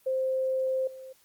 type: tone with level steps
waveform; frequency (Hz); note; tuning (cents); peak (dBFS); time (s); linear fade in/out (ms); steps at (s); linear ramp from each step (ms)
sine; 523.3; C5; 0; -25 / -41; 0.06-1.13; 10; 0.87; 5
effects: white hiss -63 dBFS RMS until 1.24 s + Opus 32 kbps